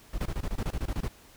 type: noise bursts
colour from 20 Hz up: brown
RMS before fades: -30 dBFS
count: 13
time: 0.13-1.082 s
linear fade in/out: 5 ms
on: 52 ms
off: 23 ms
effects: pink hiss -55 dBFS RMS until 1.36 s